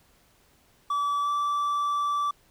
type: tone with pitch glide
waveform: triangle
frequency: 1151 to 1161.7 Hz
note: D6 to D6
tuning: -35 to -19 cents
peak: -22 dBFS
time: 0.9-2.31 s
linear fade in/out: 5 ms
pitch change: +16 cents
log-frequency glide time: 1.22-1.29 s
effects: pink hiss -62 dBFS RMS until 2.5 s